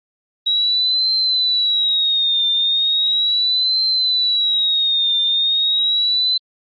sine tone with vibrato, 3847 Hz, B7, 46 cents flat, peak -14 dBFS, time 0.46-6.38 s, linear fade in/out 10 ms, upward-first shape triangle, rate 0.37 Hz, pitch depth 120 cents each way, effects Opus 32 kbps

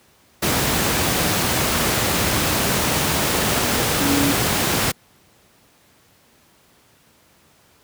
sine tone in noise, 282 Hz, C#4, 30 cents sharp, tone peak -19 dBFS, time 4-4.33 s, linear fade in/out 10 ms, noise pink, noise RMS -19 dBFS, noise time 0.42-4.92 s, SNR -3 dB, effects pink hiss -55 dBFS RMS until 7.83 s + high-pass 80 Hz 12 dB/octave

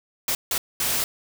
white noise bursts at uneven times, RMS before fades -24 dBFS, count 3, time 0.28-0.35 / 0.51-0.58 / 0.8-1.04 s, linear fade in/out 2 ms, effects none

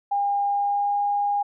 sine tone with pitch glide, 807 to 814.5 Hz, G#5 to G#5, -50 to -34 cents, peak -20 dBFS, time 0.11-1.43 s, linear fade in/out 10 ms, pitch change +16 cents, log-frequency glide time 0.45-1 s, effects none

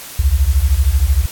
sine beating tone pair, 61.74 / 74.74 Hz, B1 / D2, 0 / +31 cents, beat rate 13 Hz, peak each -13 dBFS, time 0.19-1.26 s, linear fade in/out 5 ms, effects white hiss -32 dBFS RMS until 1.31 s + AAC 64 kbps

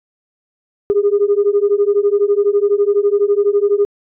sine beating tone pair, 401.3 / 413.3 Hz, G4 / G#4, +41 / -8 cents, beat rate 12 Hz, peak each -13 dBFS, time 0.9-3.85 s, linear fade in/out 0 ms, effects tanh soft clip ceiling -5 dBFS

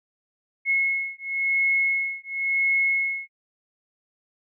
sine beating tone pair, 2176 / 2176.95 Hz, C#7 / C#7, -33 / -32 cents, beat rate 0.95 Hz, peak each -24 dBFS, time 0.65-3.29 s, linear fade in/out 50 ms, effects none

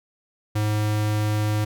square tone, 106.1 Hz, G#2, 38 cents sharp, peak -21 dBFS, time 0.55-1.65 s, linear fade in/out 10 ms, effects none

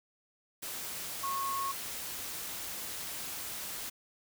sine tone in noise, 1094 Hz, C#6, 23 cents flat, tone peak -32 dBFS, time 1.23-1.72 s, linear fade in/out 10 ms, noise white, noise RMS -40 dBFS, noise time 0.62-3.9 s, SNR +5 dB, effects none

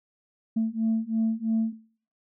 sine beating tone pair, 221.9 / 224.9 Hz, A3 / A3, +15 / +38 cents, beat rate 3 Hz, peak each -27 / -24 dBFS, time 0.56-1.73 s, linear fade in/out 10 ms, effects noise-tail reverb RT60 0.5 s tail -18 dB re dry + tanh soft clip ceiling -18 dBFS

